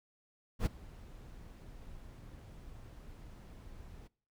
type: noise with ADSR envelope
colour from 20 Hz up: brown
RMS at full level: -28 dBFS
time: 0.59-4.08 s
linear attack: 72 ms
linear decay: 12 ms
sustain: -23 dB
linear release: 14 ms
effects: noise-tail reverb RT60 0.5 s tail -24 dB re dry